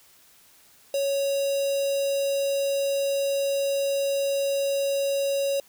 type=tone with notch filter; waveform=square; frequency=555 Hz; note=C#5; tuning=2 cents sharp; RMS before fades=-25 dBFS; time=0.94-5.6 s; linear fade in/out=2 ms; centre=1700 Hz; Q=1.3; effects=white hiss -56 dBFS RMS until 5.68 s